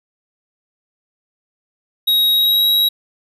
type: tone with pitch glide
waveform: square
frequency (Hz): 3800 to 3849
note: A#7 to B7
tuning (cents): +33 to -45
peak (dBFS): -12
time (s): 2.07-2.89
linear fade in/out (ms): 10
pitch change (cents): +22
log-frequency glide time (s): 2.33-2.66
effects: none